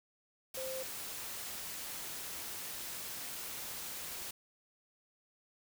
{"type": "tone in noise", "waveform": "sine", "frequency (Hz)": 523.3, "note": "C5", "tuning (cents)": 0, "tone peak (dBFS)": -39, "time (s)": [0.57, 0.83], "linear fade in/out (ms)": 5, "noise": "white", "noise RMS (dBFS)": -43, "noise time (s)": [0.54, 4.31], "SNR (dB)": 1, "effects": []}